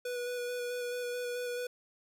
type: tone with vibrato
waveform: square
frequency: 489.5 Hz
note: B4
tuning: 15 cents flat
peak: -35 dBFS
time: 0.05-1.67 s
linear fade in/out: 5 ms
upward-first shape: square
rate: 4.6 Hz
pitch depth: 12 cents each way
effects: none